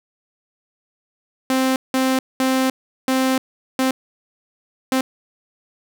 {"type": "tone bursts at uneven times", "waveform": "sawtooth", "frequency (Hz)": 261.6, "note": "C4", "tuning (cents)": 0, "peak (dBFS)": -12, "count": 6, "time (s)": [[1.5, 1.76], [1.94, 2.19], [2.4, 2.7], [3.08, 3.38], [3.79, 3.91], [4.92, 5.01]], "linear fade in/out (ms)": 2, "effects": []}